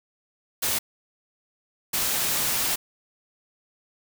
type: noise bursts at uneven times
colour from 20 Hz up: white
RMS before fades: -25 dBFS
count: 2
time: 0.62-0.79 / 1.93-2.76 s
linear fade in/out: 10 ms
effects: none